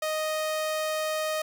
sawtooth tone, 622.3 Hz, D#5, in tune, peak -23 dBFS, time 0.02-1.42 s, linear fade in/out 5 ms, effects none

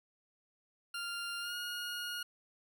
20% pulse tone with pitch glide, 1396.9 to 1434.5 Hz, F6 to F6, 0 to +46 cents, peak -33 dBFS, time 0.94-2.23 s, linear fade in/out 5 ms, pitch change +46 cents, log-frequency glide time 1.4-1.54 s, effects none

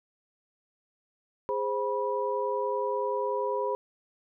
sine tone cluster, 411.7 / 522 / 977 Hz, G#4 / C5 / B5, -15 / -4 / -19 cents, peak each -31 dBFS, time 1.49-3.75 s, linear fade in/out 0 ms, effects none

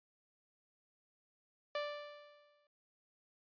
sawtooth tone with exponential decay, 587.3 Hz, D5, in tune, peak -31 dBFS, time 1.75-2.67 s, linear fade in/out 2 ms, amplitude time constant 200 ms, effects resampled to 11025 Hz

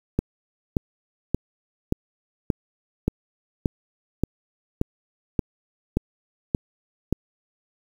click train, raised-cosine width 3 ms, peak -7 dBFS, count 13, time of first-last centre 0.19-7.126 s, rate 1.73 Hz, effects 7-bit

